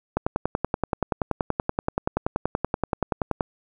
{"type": "click train", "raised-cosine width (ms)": 1, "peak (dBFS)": -8, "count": 35, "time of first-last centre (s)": [0.17, 3.408], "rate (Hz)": 10.5, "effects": []}